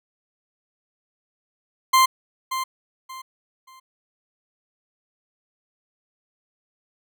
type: tone with echo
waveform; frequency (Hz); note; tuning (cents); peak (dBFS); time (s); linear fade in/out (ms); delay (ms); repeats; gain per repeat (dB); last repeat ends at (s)
40% pulse; 1046.5; C6; 0; -12; 1.93-2.06; 10; 580; 3; -11; 3.8
effects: none